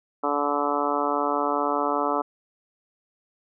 harmonic tone, 144.9 Hz, D3, 23 cents flat, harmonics 2 / 3 / 4 / 5 / 6 / 7 / 8 / 9, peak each -30 / -30 / -30 / -30 / -30 / -30 / -30 / -30 dBFS, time 0.23-2.22 s, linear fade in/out 10 ms, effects none

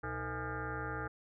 sine tone with frequency modulation, 640 Hz, D#5, 49 cents sharp, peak -36 dBFS, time 0.03-1.08 s, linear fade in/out 10 ms, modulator 191 Hz, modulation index 5.2, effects none

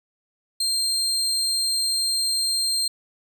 30% pulse tone, 4183 Hz, C8, 1 cent flat, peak -18 dBFS, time 0.6-2.88 s, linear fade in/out 5 ms, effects none

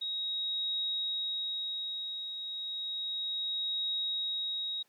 sine tone with tremolo, 3790 Hz, A#7, 28 cents sharp, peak -30 dBFS, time 0.01-4.83 s, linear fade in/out 10 ms, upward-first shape triangle, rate 0.32 Hz, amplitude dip 55%, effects pink hiss -70 dBFS RMS until 4.88 s + high-pass 300 Hz 12 dB/octave

